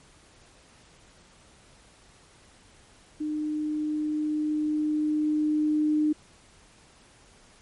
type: tone with level ramp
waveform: sine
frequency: 303.9 Hz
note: D#4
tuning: 41 cents flat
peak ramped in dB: -27 to -20 dBFS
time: 3.2-6.13 s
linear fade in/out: 10 ms
effects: pink hiss -56 dBFS RMS until 7.61 s + MP3 48 kbps